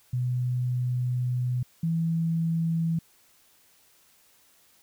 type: tone pair in turn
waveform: sine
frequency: 124.6 / 164.79 Hz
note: B2 / E3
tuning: +16 / 0 cents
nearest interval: perfect fourth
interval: 484 cents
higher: second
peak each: -24 / -23 dBFS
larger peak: second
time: 0.13-1.63 / 1.83-2.99 s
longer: first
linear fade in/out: 5 ms
effects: white hiss -61 dBFS RMS until 4.82 s